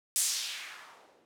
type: noise with low-pass filter sweep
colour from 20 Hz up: violet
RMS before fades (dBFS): -36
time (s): 0.16-1.25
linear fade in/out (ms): 0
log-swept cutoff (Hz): 9300 to 340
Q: 1.5
effects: none